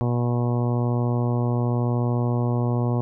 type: harmonic tone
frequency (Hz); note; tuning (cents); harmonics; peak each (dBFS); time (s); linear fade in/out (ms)
120.9; B2; -36; 1 / 2 / 3 / 4 / 5 / 6 / 7 / 8 / 9; -21 / -27 / -31 / -33 / -35 / -37 / -38 / -39 / -40; 0.01-3.01; 0
effects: none